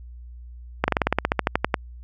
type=slowing click train; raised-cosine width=0.5 ms; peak=-3 dBFS; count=15; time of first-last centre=0.84-1.742 s; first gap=40 ms; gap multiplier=1.07; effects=added 60 Hz sine -38 dBFS peak until 2.03 s